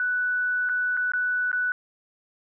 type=tone with dropouts; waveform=sine; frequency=1485 Hz; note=F#6; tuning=6 cents sharp; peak=-22 dBFS; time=0-1.72 s; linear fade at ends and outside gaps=1 ms; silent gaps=0.69-0.695 / 0.968-0.973 / 1.119-1.135 / 1.516-1.529 s; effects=none